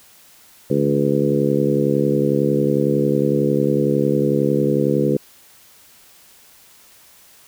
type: harmonic tone with a mistuned harmonic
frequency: 71 Hz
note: C#2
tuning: 42 cents sharp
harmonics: 2 / 3 / 4 / 5 / 6 / 7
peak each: -22 / -22 / -22 / -22 / -22 / -22 dBFS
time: 0.7-5.17 s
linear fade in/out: 5 ms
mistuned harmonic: 2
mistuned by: +29 cents
effects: white hiss -49 dBFS RMS until 7.47 s